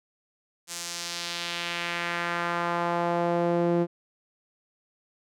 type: tone with band-pass filter sweep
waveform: sawtooth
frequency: 172.2 Hz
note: F3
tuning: 24 cents flat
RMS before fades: -28 dBFS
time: 0.67-3.87 s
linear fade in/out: 50 ms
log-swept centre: 7600 to 360 Hz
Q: 1.4
effects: none